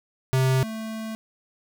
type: tone pair in turn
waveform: square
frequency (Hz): 131.1 / 220.9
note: C3 / A3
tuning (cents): +4 / +7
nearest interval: major sixth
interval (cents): 903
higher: second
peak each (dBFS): -19 / -31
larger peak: first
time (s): 0.33-0.63 / 0.63-1.15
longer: second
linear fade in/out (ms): 0
effects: none